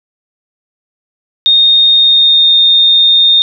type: tone with pitch glide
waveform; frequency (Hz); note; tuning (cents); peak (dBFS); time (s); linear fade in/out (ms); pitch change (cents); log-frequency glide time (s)
sine; 3690 to 3662; A#7 to A#7; -18 to -32; -4; 1.46-3.42; 0; -14; 1.96-2.57
effects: none